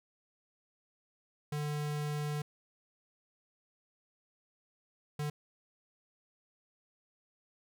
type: tone bursts at uneven times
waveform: square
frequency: 148.5 Hz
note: D3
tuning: 20 cents sharp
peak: -34 dBFS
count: 2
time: 1.52-2.42 / 5.19-5.3 s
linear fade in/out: 5 ms
effects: none